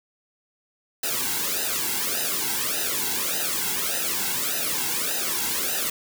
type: noise with flanger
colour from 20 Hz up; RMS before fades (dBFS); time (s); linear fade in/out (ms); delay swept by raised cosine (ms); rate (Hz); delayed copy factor
white; -26; 1.03-5.9; 5; 0.89 to 1.69; 1.7; -0.9
effects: none